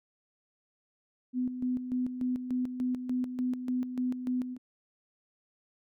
sine tone with tremolo, 251.5 Hz, B3, 32 cents sharp, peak -27 dBFS, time 1.33-4.58 s, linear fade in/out 50 ms, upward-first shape square, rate 3.4 Hz, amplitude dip 60%, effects none

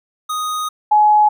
square / sine tone pair in turn, 1244.5 / 844.4 Hz, D#6 / G#5, 0 / +29 cents, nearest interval perfect fifth, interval 671 cents, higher first, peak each -20 / -8 dBFS, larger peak second, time 0.29-0.69 / 0.91-1.29 s, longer first, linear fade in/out 10 ms, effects none

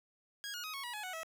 15% pulse tone with pitch steps, 1642 / 1437.7 / 1258.9 / 1102.3 / 965.1 / 845.1 / 739.9 / 647.9 Hz, G#6 / F6 / D#6 / C#6 / B5 / G#5 / F#5 / E5, -20 / +50 / +20 / -10 / -40 / +30 / 0 / -30 cents, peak -34 dBFS, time 0.44-1.232 s, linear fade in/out 0 ms, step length 99 ms, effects none

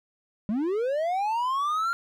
triangle linear sweep, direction up, 195.3 to 1400 Hz, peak -22 dBFS, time 0.49-1.93 s, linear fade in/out 0 ms, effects none

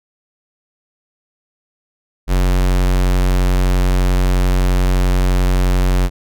square tone, 45.77 Hz, F#1, 18 cents flat, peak -12 dBFS, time 2.27-6.1 s, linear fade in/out 50 ms, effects none

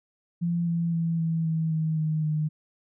sine tone with pitch steps, 171.2 / 168.55 / 165.94 / 163.37 / 160.85 / 158.36 / 155.91 / 153.49 Hz, F3 / E3 / E3 / E3 / E3 / D#3 / D#3 / D#3, -34 / +39 / +12 / -15 / -42 / +31 / +4 / -23 cents, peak -23 dBFS, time 0.41-2.49 s, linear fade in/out 20 ms, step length 260 ms, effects none

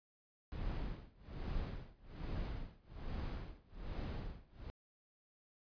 brown noise with tremolo, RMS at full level -40 dBFS, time 0.52-4.7 s, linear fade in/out 0 ms, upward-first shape sine, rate 1.2 Hz, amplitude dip 95%, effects resampled to 11025 Hz

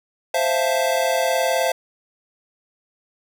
square chord, F major seventh, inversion second, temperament equal, 523.3 / 659.3 / 698.5 / 880 Hz, C5 / E5 / F5 / A5, 0 / 0 / 0 / 0 cents, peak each -23 / -23 / -25 / -28 dBFS, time 0.34-1.72 s, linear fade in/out 5 ms, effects none

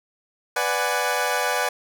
20% pulse chord, G# half-diminished seventh, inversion first, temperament equal with one note detuned, 495.9 / 587.3 / 740 / 830.6 Hz, B4 / D5 / F#5 / G#5, +7 / 0 / 0 / 0 cents, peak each -22 dBFS, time 0.56-1.69 s, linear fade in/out 5 ms, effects none

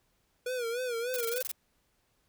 square tone with vibrato, 483.3 Hz, B4, 38 cents flat, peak -32 dBFS, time 0.46-1.42 s, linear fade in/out 5 ms, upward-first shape sine, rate 3.4 Hz, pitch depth 98 cents each way
blue noise bursts, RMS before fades -35 dBFS, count 9, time 1.14-1.515 s, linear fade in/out 0 ms, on 23 ms, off 21 ms
effects pink hiss -73 dBFS RMS until 2.28 s

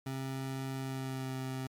25% pulse tone with pitch glide, 133.5 to 131.28 Hz, C3 to C3, +35 to +6 cents, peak -32 dBFS, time 0.06-1.67 s, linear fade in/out 5 ms, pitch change -29 cents, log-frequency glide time 0.77-1.35 s, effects MP3 96 kbps

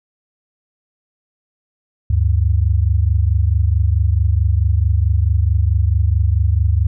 sine tone pair together, 73.42 / 98 Hz, D2 / G2, 0 / 0 cents, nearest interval perfect fourth, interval 500 cents, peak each -14 / -15 dBFS, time 2.1-6.87 s, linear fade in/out 5 ms, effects none

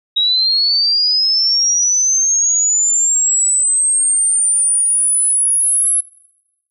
sine linear sweep, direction up, 3800 to 11000 Hz, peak -11 dBFS, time 0.16-6.01 s, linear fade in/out 10 ms, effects noise-tail reverb RT60 1.0 s tail -24 dB re dry

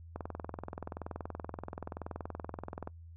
click train, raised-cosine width 1 ms, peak -25 dBFS, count 58, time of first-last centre 0.16-2.874 s, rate 21 Hz, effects noise-tail reverb RT60 0.1 s tail -25 dB re dry + added 83 Hz sine -48 dBFS peak until 3.16 s

